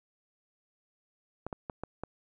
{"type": "clicks", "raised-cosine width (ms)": 1, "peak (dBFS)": -22, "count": 5, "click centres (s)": [1.466, 1.528, 1.698, 1.836, 2.036], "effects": []}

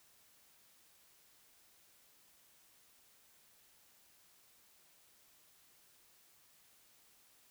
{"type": "silence", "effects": ["white hiss -67 dBFS RMS until 7.5 s"]}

